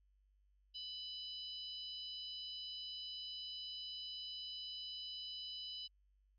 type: harmonic tone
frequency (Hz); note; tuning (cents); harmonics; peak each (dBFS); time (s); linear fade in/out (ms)
996; B5; +14; 3 / 4 / 5; -47 / -51 / -51; 0.74-5.88; 20
effects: added 49 Hz sine -70 dBFS peak until 6.38 s + AAC 48 kbps